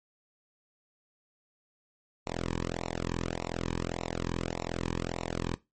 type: tone with flanger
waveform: sawtooth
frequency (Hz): 42.54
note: F1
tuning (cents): -45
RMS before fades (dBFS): -34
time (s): 2.26-5.55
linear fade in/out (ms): 10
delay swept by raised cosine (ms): 0.62 to 1.48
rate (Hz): 1.7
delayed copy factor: -1
effects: noise-tail reverb RT60 0.2 s tail -18 dB re dry + MP3 32 kbps